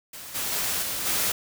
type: noise with level steps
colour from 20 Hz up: white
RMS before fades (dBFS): -40 / -29 / -27 / -30 / -25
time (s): 0.13-1.32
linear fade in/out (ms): 5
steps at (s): 0.34 / 0.51 / 0.81 / 1.05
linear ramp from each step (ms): 20
effects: none